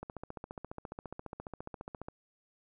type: click train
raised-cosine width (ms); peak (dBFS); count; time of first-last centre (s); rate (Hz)
1; -27; 31; 0.03-2.085; 14.6
effects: none